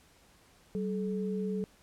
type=tone pair together; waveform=sine; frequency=191.54 / 430 Hz; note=G3 / A4; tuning=-40 / -40 cents; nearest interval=octave + major second; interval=1400 cents; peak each=-32 / -35 dBFS; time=0.75-1.64 s; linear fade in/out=0 ms; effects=pink hiss -62 dBFS RMS until 1.82 s + low-pass 12000 Hz 12 dB/octave